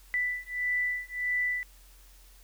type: beating tone pair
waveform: sine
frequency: 1981 / 1982.6 Hz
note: B6 / B6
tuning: +5 / +6 cents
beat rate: 1.6 Hz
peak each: -31 dBFS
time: 0.14-1.63 s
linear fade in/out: 0 ms
effects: added 44 Hz sine -53 dBFS peak until 2.43 s + white hiss -59 dBFS RMS until 2.43 s